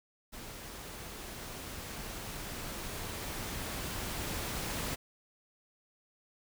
pink noise with level ramp, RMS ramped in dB -46 to -36 dBFS, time 0.32-4.96 s, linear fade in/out 20 ms, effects none

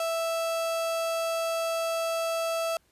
35% pulse tone, 659.3 Hz, E5, in tune, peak -25 dBFS, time 0-2.77 s, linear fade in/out 2 ms, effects pink hiss -67 dBFS RMS until 2.91 s + resampled to 32000 Hz

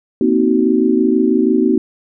sine chord, C half-diminished seventh, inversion third, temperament just, 235.5 / 261.6 / 314 / 376.7 Hz, Bb3 / C4 / Eb4 / Gb4, +18 / 0 / +16 / +31 cents, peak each -16 dBFS, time 0.21-1.78 s, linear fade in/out 2 ms, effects none

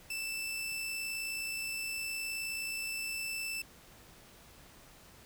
sawtooth tone with amplitude modulation, 2650 Hz, E7, 9 cents sharp, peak -31 dBFS, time 0.1-3.62 s, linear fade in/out 5 ms, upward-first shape sine, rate 59.2 Hz, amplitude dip 30%, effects pink hiss -57 dBFS RMS until 5.25 s

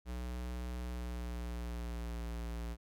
square tone with pitch glide, 61.2 to 57.93 Hz, B1 to A#1, -15 to -10 cents, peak -39 dBFS, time 0.05-2.77 s, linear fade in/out 50 ms, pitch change -95 cents, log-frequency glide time 0.76-2.25 s, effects none

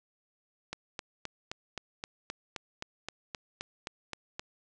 click train, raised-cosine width 0.2 ms, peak -19 dBFS, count 15, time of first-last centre 0.73-4.395 s, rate 3.82 Hz, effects resampled to 22050 Hz + 9-bit

